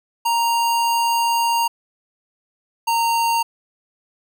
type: tone pair in turn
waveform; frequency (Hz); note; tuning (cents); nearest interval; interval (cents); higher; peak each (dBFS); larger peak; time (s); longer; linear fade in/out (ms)
square; 932.3 / 923.7; A#5 / A#5; 0 / -16; unison; 16; first; -17 / -17; neither; 0.25-1.68 / 2.87-3.43; first; 10
effects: none